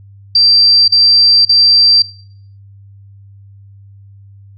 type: tone bursts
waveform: sine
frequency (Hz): 4699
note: D8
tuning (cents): 0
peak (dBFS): -5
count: 3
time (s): 0.35-2.022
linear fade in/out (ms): 5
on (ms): 530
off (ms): 41
effects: noise-tail reverb RT60 0.6 s tail -20 dB re dry + added 99 Hz sine -36 dBFS peak until 4.57 s